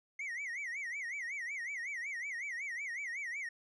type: tone with vibrato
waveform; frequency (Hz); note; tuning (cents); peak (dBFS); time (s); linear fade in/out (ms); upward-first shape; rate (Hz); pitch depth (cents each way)
triangle; 2066; C7; -22; -36; 0.19-3.49; 5; sine; 5.4; 200
effects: resampled to 22050 Hz